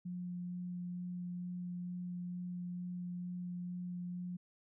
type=tone with vibrato; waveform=sine; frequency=178 Hz; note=F3; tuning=33 cents sharp; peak=-39 dBFS; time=0.05-4.37 s; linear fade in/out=10 ms; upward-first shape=sine; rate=2.2 Hz; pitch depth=8 cents each way; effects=none